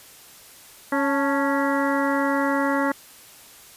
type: harmonic tone with a mistuned harmonic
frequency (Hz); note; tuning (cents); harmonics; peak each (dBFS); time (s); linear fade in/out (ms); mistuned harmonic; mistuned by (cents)
277.2; C#4; 0; 1 / 2 / 3 / 4 / 5 / 6 / 7; -23 / -26 / -28 / -29 / -30 / -31 / -31; 0.92-2.92; 5; 3; +85
effects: white hiss -47 dBFS RMS until 3.76 s + resampled to 32000 Hz